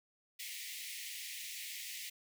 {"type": "high-pass noise", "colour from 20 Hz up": "pink", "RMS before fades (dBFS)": -45, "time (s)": [0.39, 2.1], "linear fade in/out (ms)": 10, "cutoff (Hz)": 1900, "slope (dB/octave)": 96, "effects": []}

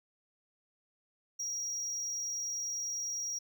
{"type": "tone", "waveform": "triangle", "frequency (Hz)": 5690, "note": "F8", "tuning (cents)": 31, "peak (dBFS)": -33, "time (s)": [1.39, 3.39], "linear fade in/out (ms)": 10, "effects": []}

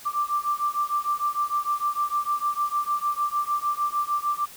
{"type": "beating tone pair", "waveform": "sine", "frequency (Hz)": [1174.7, 1181.3], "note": ["D6", "D6"], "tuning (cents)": [0, 10], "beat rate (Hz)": 6.6, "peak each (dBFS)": -26, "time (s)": [0.05, 4.46], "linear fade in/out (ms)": 20, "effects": ["white hiss -45 dBFS RMS until 4.56 s"]}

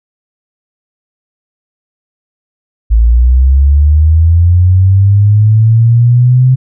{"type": "linear sweep", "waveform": "sine", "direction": "up", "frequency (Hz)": [54.1, 130.2], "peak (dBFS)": -3, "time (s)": [2.9, 6.56], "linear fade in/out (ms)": 20, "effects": []}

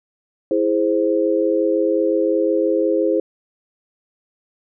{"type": "chord", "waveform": "sine", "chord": "E augmented", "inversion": "none", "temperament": "equal", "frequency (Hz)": [329.6, 415.3, 523.3], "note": ["E4", "G#4", "B#4"], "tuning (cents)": [0, 0, 0], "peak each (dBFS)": [-19, -20, -19], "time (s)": [0.51, 3.2], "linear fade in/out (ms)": 2, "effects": []}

